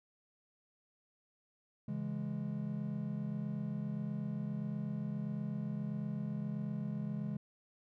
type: chord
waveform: triangle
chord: C# minor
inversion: none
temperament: just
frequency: 138.59 / 166.31 / 207.9 Hz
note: C#3 / E3 / G#3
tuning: 0 / +16 / +2 cents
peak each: -39 / -40 / -37 dBFS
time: 1.88-7.37 s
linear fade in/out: 5 ms
effects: none